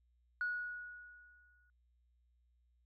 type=tone with exponential decay; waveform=sine; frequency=1459 Hz; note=F#6; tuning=25 cents flat; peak=-32 dBFS; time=0.41-1.7 s; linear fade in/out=1 ms; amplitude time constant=280 ms; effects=tanh soft clip ceiling -29 dBFS + added 60 Hz sine -70 dBFS peak until 2.85 s